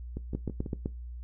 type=two click trains; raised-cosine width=3 ms; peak=-23 / -18 dBFS; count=4 / 5; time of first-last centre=0.17-0.662 / 0.35-0.859 s; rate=6.1 / 7.86 Hz; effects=noise-tail reverb RT60 0.2 s tail -19 dB re dry + added 60 Hz sine -38 dBFS peak until 1.23 s